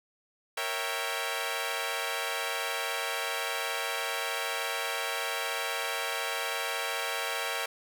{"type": "chord", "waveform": "10% pulse", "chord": "A# diminished seventh", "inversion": "none", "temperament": "equal", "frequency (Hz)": [466.2, 554.4, 659.3, 784], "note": ["A#4", "C#5", "E5", "G5"], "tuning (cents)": [0, 0, 0, 0], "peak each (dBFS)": -28, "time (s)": [0.57, 7.66], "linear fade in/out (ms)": 5, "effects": []}